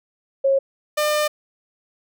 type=tone pair in turn; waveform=sine / sawtooth; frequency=544 / 601.4 Hz; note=C#5 / D5; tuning=-33 / +41 cents; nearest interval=major second; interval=174 cents; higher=second; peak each=-14 dBFS; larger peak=neither; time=0.44-0.59 / 0.97-1.28 s; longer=second; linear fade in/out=10 ms; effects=none